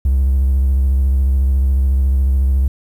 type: tone with vibrato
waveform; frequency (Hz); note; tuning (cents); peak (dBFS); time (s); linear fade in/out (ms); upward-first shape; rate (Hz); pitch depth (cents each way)
triangle; 66.7; C2; +34; -8; 0.05-2.68; 5; sine; 14; 57
effects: tanh soft clip ceiling -6 dBFS + 8-bit